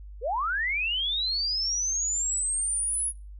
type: linear sweep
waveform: sine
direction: up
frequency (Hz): 415.3 to 10520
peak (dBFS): -25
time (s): 0.21-3.13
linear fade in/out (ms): 50
effects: noise-tail reverb RT60 0.3 s tail -25 dB re dry + added 50 Hz sine -40 dBFS peak until 3.39 s